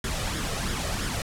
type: noise with flanger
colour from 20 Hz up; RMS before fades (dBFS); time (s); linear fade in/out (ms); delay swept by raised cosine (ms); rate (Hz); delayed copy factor
pink; -29; 0.04-1.22; 2; 0.57 to 1.67; 3; +0.55
effects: low-pass 10000 Hz 12 dB/octave